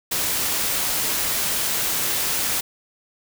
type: noise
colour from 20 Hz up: white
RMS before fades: -23 dBFS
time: 0.11-2.61 s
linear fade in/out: 10 ms
effects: none